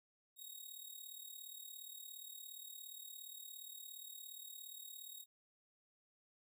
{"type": "tone with amplitude modulation", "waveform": "5% pulse", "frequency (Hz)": 3770, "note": "A#7", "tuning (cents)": 19, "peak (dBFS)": -39, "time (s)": [0.36, 5.26], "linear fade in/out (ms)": 50, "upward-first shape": "sine", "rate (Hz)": 37.2, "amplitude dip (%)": 70, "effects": []}